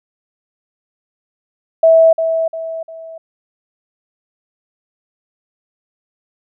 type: tone with echo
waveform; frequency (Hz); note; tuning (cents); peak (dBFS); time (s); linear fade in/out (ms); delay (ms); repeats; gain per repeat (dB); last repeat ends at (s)
sine; 652; E5; -19; -5; 1.83-2.13; 5; 350; 3; -8; 3.18
effects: none